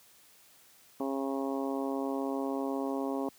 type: harmonic tone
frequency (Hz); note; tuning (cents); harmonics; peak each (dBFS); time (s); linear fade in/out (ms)
136.2; C#3; -30; 2 / 3 / 4 / 5 / 6 / 7 / 8; -33 / -37 / -39 / -41 / -43 / -44 / -45; 1-3.29; 2
effects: white hiss -60 dBFS RMS until 3.38 s + high-pass 80 Hz 12 dB/octave